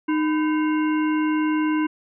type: harmonic tone with a mistuned harmonic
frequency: 308 Hz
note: D#4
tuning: 17 cents flat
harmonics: 1 / 3 / 5 / 7 / 9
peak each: -19 / -29 / -33 / -36 / -38 dBFS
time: 0.08-1.87 s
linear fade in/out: 10 ms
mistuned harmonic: 3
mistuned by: +140 cents
effects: none